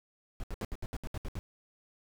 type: noise bursts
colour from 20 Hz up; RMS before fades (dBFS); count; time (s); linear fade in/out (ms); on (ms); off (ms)
brown; -36; 10; 0.4-1.39; 0; 36; 70
effects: none